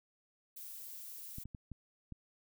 violet noise, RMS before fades -48 dBFS, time 0.56-1.44 s, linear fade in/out 10 ms
clicks, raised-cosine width 5 ms, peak -33 dBFS, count 5, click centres 1.384 / 1.456 / 1.548 / 1.717 / 2.123 s
effects none

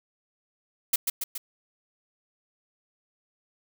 blue noise with echo, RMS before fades -22 dBFS, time 0.93-0.96 s, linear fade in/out 5 ms, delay 140 ms, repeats 3, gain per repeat -4 dB, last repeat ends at 1.38 s, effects none

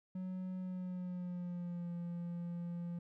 triangle tone with pitch glide, 185 to 172.61 Hz, F#3 to F3, 0 to -20 cents, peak -37 dBFS, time 0.15-2.99 s, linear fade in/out 5 ms, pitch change -120 cents, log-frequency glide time 0.58-1.92 s, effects none

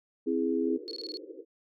sine chord, C augmented, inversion none, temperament equal, 261.6 / 329.6 / 415.3 Hz, C4 / E4 / G#4, 0 / 0 / 0 cents, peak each -30 dBFS, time 0.26-0.78 s, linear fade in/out 20 ms
pink band-pass noise, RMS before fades -44 dBFS, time 0.63-1.45 s, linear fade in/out 50 ms, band 300 to 500 Hz, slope 96 dB/octave
sine tone bursts, 4349 Hz, C#8, 34 cents flat, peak -36 dBFS, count 6, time 0.88-1.171 s, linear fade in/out 0 ms, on 31 ms, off 21 ms
effects none

